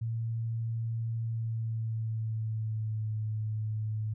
sine tone with pitch glide, 114.1 to 108.32 Hz, A#2 to A2, -37 to -27 cents, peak -30 dBFS, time 0.01-4.14 s, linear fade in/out 10 ms, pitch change -90 cents, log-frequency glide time 1.21-3.13 s, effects none

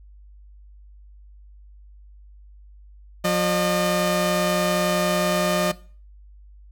sawtooth tone pair together, 178.9 / 607.3 Hz, F3 / D#5, +42 / -42 cents, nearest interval octave + major sixth, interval 2116 cents, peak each -18 dBFS, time 3.24-5.72 s, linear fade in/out 10 ms, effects noise-tail reverb RT60 0.4 s tail -19 dB re dry + added 50 Hz sine -44 dBFS peak until 6.71 s

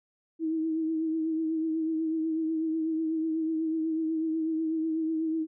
sine tone with vibrato, 320.1 Hz, D#4, 49 cents sharp, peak -26 dBFS, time 0.39-5.47 s, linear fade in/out 50 ms, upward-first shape triangle, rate 8.1 Hz, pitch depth 40 cents each way, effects none

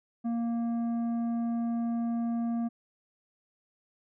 sine tone with tanh clipping, 233.1 Hz, A#3, in tune, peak -29 dBFS, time 0.24-2.69 s, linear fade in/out 20 ms, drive 8 dB, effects none

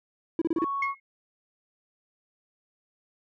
triangle tone bursts, 329.6 Hz, E4, in tune, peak -19 dBFS, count 5, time 0.39-0.644 s, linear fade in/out 2 ms, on 26 ms, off 31 ms
sine tone, 1110 Hz, C#6, 2 cents sharp, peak -27 dBFS, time 0.56-0.95 s, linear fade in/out 50 ms
sine tone with exponential decay, 2164 Hz, C#7, 42 cents flat, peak -22 dBFS, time 0.82-1 s, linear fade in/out 5 ms, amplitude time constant 39 ms
effects tanh soft clip ceiling -17 dBFS

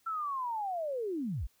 sine linear sweep, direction down, 1352 to 35.13 Hz, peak -32 dBFS, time 0.06-1.47 s, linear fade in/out 10 ms, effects white hiss -70 dBFS RMS until 1.6 s

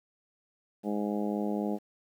harmonic tone, 103.83 Hz, G#2, in tune, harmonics 2 / 3 / 4 / 5 / 6 / 7 / 8, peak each -31 / -35 / -37 / -39 / -41 / -42 / -43 dBFS, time 0.83-1.79 s, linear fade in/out 50 ms, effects 10-bit

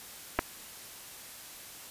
clicks, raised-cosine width 0.5 ms, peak -11 dBFS, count 2, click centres 0.389 / 0.392 s, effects white hiss -47 dBFS RMS until 1.9 s + resampled to 32000 Hz

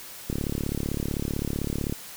click train, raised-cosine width 3 ms, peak -15 dBFS, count 59, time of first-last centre 0.3-1.925 s, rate 35.7 Hz, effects white hiss -42 dBFS RMS until 2.16 s

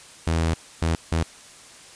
sawtooth tone bursts at uneven times, 81.9 Hz, E2, 11 cents flat, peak -16 dBFS, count 3, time 0.27-0.54 / 0.82-0.95 / 1.12-1.23 s, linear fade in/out 0 ms, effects white hiss -46 dBFS RMS until 1.95 s + resampled to 22050 Hz

